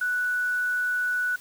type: tone with quantisation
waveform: sine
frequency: 1480 Hz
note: F#6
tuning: in tune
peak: -23 dBFS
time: 0.01-1.36 s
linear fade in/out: 5 ms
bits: 8
effects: white hiss -49 dBFS RMS until 1.4 s